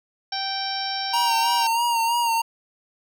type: harmonic tone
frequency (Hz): 779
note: G5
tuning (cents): -11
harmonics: 1 / 2 / 3 / 4 / 5 / 6 / 7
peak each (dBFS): -29 / -35 / -38 / -36 / -34 / -36 / -29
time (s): 0.32-1.67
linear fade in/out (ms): 5
type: tone with vibrato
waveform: square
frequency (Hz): 932.3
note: A#5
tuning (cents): 0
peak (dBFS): -20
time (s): 1.13-2.42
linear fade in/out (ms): 10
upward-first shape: sine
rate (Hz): 3.1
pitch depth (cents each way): 43
effects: none